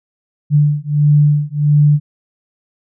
sine beating tone pair, 146.83 / 148.33 Hz, D3 / D3, 0 / +18 cents, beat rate 1.5 Hz, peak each -12 dBFS, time 0.5-2 s, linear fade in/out 50 ms, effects none

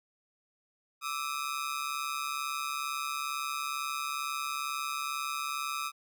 sawtooth ring-modulated tone, 1244.5 Hz, D#6, in tune, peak -26 dBFS, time 1.01-5.92 s, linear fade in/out 50 ms, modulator 71.1 Hz, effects none

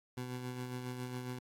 20% pulse tone with tremolo, 125.3 Hz, B2, 25 cents sharp, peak -33 dBFS, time 0.17-1.39 s, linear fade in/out 5 ms, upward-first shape sine, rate 7.3 Hz, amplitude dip 40%, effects AAC 64 kbps

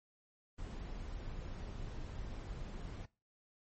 brown noise, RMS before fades -44 dBFS, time 0.58-3.06 s, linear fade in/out 10 ms, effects noise-tail reverb RT60 0.3 s tail -21 dB re dry + MP3 32 kbps

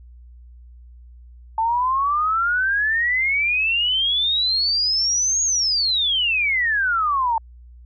sine exponential two-way sweep, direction up then down, 879 to 6700 to 879 Hz, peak -17 dBFS, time 1.58-7.38 s, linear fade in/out 2 ms, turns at 5.43 s, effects added 60 Hz sine -41 dBFS peak until 7.85 s

